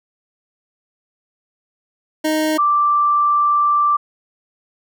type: tone pair in turn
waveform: 25% pulse / sine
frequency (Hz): 311 / 1174.2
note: D#4 / D6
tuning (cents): -1 / -1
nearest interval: octave + major seventh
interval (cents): 2300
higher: second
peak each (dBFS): -12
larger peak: neither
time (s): 2.24-2.58 / 2.58-3.97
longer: second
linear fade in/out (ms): 10
effects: none